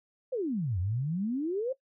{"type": "exponential two-way sweep", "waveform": "sine", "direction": "down then up", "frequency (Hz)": [548, 85.6, 548], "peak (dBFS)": -28, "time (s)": [0.32, 1.73], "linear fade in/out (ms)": 10, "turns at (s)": 0.79, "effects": ["noise-tail reverb RT60 0.1 s tail -18 dB re dry"]}